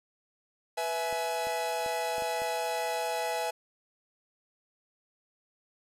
45% pulse chord, E major, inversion second, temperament equal with one note detuned, 493.9 / 659.3 / 842.2 Hz, B4 / E5 / G#5, 0 / 0 / +24 cents, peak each -36 / -34 / -33 dBFS, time 0.77-3.51 s, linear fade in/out 10 ms
clicks, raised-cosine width 2 ms, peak -33 dBFS, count 6, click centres 1.127 / 1.47 / 1.862 / 2.182 / 2.222 / 2.419 s
effects resampled to 32000 Hz + 10-bit

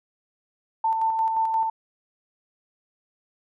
sine tone with tremolo, 893 Hz, A5, 25 cents sharp, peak -19 dBFS, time 0.84-1.7 s, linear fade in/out 5 ms, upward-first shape square, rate 5.7 Hz, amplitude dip 35%, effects none

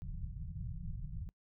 pink low-pass noise, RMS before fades -42 dBFS, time 0.02-1.29 s, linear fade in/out 0 ms, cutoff 180 Hz, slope 96 dB/octave, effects noise-tail reverb RT60 0.1 s tail -25 dB re dry

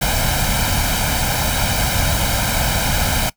pink noise with comb filter, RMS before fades -18 dBFS, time 0.01-3.3 s, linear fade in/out 10 ms, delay 1.3 ms, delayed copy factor +0.75, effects noise-tail reverb RT60 0.1 s tail -20 dB re dry

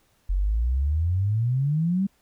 sine exponential sweep, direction up, 44.05 to 200.5 Hz, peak -20 dBFS, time 0.29-2.07 s, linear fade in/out 10 ms, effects pink hiss -65 dBFS RMS until 2.21 s

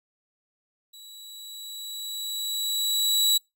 sawtooth tone with level ramp, 3911 Hz, B7, 18 cents flat, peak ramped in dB -42 to -15 dBFS, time 0.93-3.38 s, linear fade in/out 10 ms, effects noise-tail reverb RT60 0.2 s tail -25 dB re dry

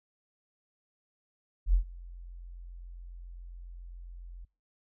sine tone with ADSR envelope, 43.65 Hz, F1, in tune, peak -18 dBFS, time 1.66-4.45 s, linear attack 77 ms, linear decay 98 ms, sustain -24 dB, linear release 7 ms, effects noise-tail reverb RT60 0.3 s tail -25 dB re dry

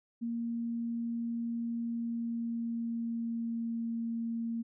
sine tone with pitch glide, 233.1 to 230.3 Hz, A#3 to A#3, 0 to -21 cents, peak -32 dBFS, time 0.21-4.63 s, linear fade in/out 20 ms, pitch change -21 cents, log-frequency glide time 1.85-3.87 s, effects none

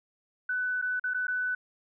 sine tone with dropouts, 1497 Hz, F#6, 20 cents sharp, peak -27 dBFS, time 0.49-1.55 s, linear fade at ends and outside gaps 5 ms, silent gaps 0.816-0.823 / 0.997-1.039 / 1.137-1.144 / 1.27-1.28 s, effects none

